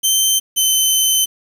15% pulse tone pair in turn, 3103 / 3069 Hz, G7 / G7, -18 / -37 cents, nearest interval unison, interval 19 cents, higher first, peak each -5 dBFS, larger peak neither, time 0.03-0.4 / 0.56-1.26 s, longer second, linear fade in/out 20 ms, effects 7-bit

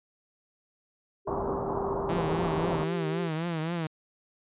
sine tone with pitch glide, 395.2 to 391.8 Hz, G4 to G4, +14 to -1 cents, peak -32 dBFS, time 1.25-3.3 s, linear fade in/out 50 ms, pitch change -15 cents, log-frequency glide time 2.26-3.17 s
white low-pass noise, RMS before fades -32 dBFS, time 1.27-2.84 s, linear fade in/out 5 ms, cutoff 1100 Hz, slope 48 dB/octave
sawtooth tone with vibrato, 164.81 Hz, E3, in tune, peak -25 dBFS, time 2.09-3.87 s, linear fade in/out 5 ms, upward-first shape triangle, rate 3.8 Hz, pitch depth 120 cents each way
effects resampled to 8000 Hz

